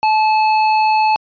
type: tone with tanh clipping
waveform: sine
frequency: 866 Hz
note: A5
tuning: 28 cents flat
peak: -13 dBFS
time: 0.03-1.16 s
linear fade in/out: 0 ms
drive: 15 dB
effects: resampled to 11025 Hz